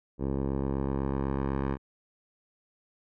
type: tone with low-pass filter sweep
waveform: 10% pulse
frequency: 68 Hz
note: C#2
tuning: 33 cents flat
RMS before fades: -30 dBFS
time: 0.18-1.78 s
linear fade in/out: 50 ms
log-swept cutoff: 560 to 1400 Hz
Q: 1
effects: none